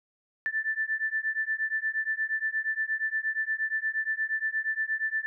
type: beating tone pair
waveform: sine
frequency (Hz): 1760 / 1768.5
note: A6 / A6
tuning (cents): 0 / +8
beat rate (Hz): 8.5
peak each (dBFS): -30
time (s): 0.46-5.26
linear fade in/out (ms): 0
effects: none